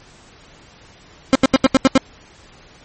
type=tone bursts; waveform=30% pulse; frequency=265.4 Hz; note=C4; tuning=25 cents sharp; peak=-5 dBFS; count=7; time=1.33-1.977 s; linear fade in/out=0 ms; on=23 ms; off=81 ms; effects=pink hiss -46 dBFS RMS until 2.84 s + MP3 32 kbps